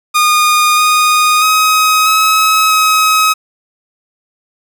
sawtooth tone with pitch steps, 1223 / 1234 / 1265 / 1281 / 1273 Hz, D#6 / D#6 / D#6 / E6 / D#6, -30 / -15 / +28 / -50 / +39 cents, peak -4 dBFS, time 0.14-3.34 s, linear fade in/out 20 ms, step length 640 ms, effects none

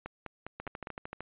two click trains, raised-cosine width 0.5 ms, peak -24 / -24 dBFS, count 5 / 9, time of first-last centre 0.06-0.871 / 0.6-1.206 s, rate 4.93 / 13.2 Hz, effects resampled to 8000 Hz

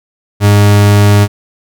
40% pulse tone, 102.5 Hz, G#2, 22 cents flat, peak -3 dBFS, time 0.4-1.28 s, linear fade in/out 50 ms, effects none

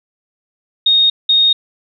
sine tone pair in turn, 3715 / 3715 Hz, A#7 / A#7, -7 / -7 cents, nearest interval unison, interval 0 cents, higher neither, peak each -8 dBFS, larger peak neither, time 0.86-1.1 / 1.29-1.53 s, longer neither, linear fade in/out 5 ms, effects none

